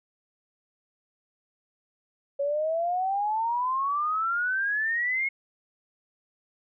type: exponential sweep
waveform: sine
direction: up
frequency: 554.4 to 2183 Hz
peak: -24 dBFS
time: 2.39-5.29 s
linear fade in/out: 10 ms
effects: none